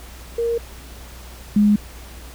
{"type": "tone pair in turn", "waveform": "sine", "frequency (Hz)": [466.2, 207.7], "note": ["A#4", "G#3"], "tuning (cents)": [0, 0], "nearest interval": "octave + major second", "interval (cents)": 1400, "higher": "first", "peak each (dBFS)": [-18, -11], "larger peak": "second", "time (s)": [[0.38, 0.58], [1.56, 1.76]], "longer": "neither", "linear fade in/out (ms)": 5, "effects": ["added 60 Hz sine -38 dBFS peak until 2.34 s", "pink hiss -42 dBFS RMS until 2.34 s"]}